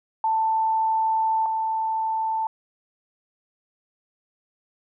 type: tone pair in turn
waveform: sine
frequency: 886 / 886 Hz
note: A5 / A5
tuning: +12 / +12 cents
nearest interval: unison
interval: 0 cents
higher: neither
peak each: -19 / -22 dBFS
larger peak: first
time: 0.24-1.46 / 1.46-2.47 s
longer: first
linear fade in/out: 2 ms
effects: none